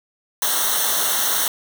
white noise with comb filter, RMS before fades -20 dBFS, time 0.42-1.48 s, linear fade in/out 2 ms, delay 0.41 ms, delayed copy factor -0.9, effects none

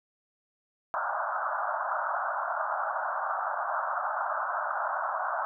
white band-pass noise, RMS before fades -31 dBFS, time 0.94-5.45 s, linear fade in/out 0 ms, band 600 to 1500 Hz, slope 96 dB/octave, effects none

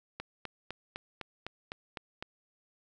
click train, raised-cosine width 0.3 ms, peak -22 dBFS, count 9, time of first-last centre 0.2-2.225 s, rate 3.95 Hz, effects none

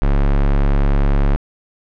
square tone, 35 Hz, C#1, 18 cents sharp, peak -12 dBFS, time 0.02-1.36 s, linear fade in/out 0 ms, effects low-pass 2000 Hz 12 dB/octave

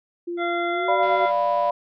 sine tone with pitch glide, 346.3 to 375.5 Hz, F4 to F#4, -15 to +26 cents, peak -26 dBFS, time 0.27-1.26 s, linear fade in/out 10 ms, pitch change +141 cents, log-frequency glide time 0.71-0.9 s
harmonic tone, 689 Hz, F5, 24 cents flat, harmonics 1 / 2 / 3 / 5, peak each -26 / -28 / -30 / -38 dBFS, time 0.37-1.32 s, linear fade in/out 50 ms
sine chord, B diminished, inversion first, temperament equal, 587.3 / 698.5 / 987.8 Hz, D5 / F5 / B5, 0 / 0 / 0 cents, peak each -23 dBFS, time 0.88-1.71 s, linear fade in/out 5 ms
click train, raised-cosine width 0.3 ms, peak -26 dBFS, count 124, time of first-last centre 1.03-1.698 s, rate 184 Hz
effects none

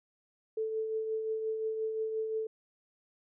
sine tone with tremolo, 440 Hz, A4, in tune, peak -29 dBFS, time 0.57-2.47 s, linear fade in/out 5 ms, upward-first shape triangle, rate 5.7 Hz, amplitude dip 45%, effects none

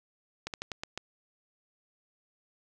slowing click train, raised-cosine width 0.2 ms, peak -18 dBFS, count 6, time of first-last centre 0.47-0.976 s, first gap 68 ms, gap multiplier 1.2, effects none

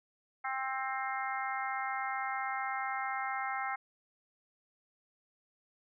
harmonic tone, 264.3 Hz, C4, 18 cents sharp, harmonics 3 / 4 / 5 / 6 / 7 / 8, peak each -37 / -42 / -39 / -44 / -44 / -41 dBFS, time 0.44-3.76 s, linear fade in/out 10 ms, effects none

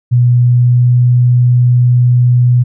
sine tone with pitch glide, 122.3 to 123.15 Hz, B2 to B2, -16 to -5 cents, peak -5 dBFS, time 0.11-2.64 s, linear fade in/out 20 ms, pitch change +11 cents, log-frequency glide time 0.39-0.94 s, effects none

